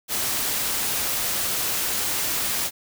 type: noise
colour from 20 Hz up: white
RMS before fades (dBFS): -25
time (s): 0.08-2.71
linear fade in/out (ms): 50
effects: none